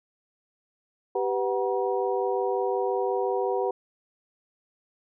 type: tone cluster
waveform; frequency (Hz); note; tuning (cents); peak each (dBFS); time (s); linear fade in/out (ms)
sine; 389.9 / 495.5 / 746 / 954; G4 / B4 / F#5 / A#5; -9 / +6 / +14 / +40; -27 / -28 / -31 / -33; 1.15-3.71; 5
effects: none